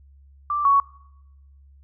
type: tone pair in turn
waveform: sine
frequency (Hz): 1174.7 / 1116.2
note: D6 / C#6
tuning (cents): 0 / +12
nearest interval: minor second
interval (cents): 88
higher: first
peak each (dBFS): -21 / -13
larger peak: second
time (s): 0.5-0.65 / 0.65-0.8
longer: neither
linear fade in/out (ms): 2
effects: noise-tail reverb RT60 0.9 s tail -24 dB re dry + added 69 Hz sine -48 dBFS peak until 1.83 s